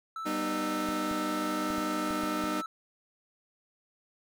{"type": "tone", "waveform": "triangle", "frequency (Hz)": 1318.5, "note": "E6", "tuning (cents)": 0, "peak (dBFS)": -33, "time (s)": [0.16, 2.66], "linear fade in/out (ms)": 2}
{"type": "chord", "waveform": "sawtooth", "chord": "G augmented", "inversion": "none", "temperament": "just", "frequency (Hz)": [196, 245, 306.2], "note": ["G3", "B3", "D#4"], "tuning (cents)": [0, -14, -28], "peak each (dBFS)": [-34, -34, -28], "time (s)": [0.25, 2.62], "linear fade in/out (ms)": 20}
{"type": "clicks", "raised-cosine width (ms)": 5, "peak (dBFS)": -34, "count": 7, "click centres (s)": [0.889, 1.113, 1.704, 1.782, 2.107, 2.235, 2.44]}
{"effects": []}